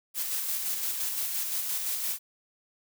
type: noise with tremolo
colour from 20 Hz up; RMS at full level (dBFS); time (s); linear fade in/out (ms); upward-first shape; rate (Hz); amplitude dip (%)
blue; -30; 0.14-2.19; 50; square; 5.8; 30
effects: none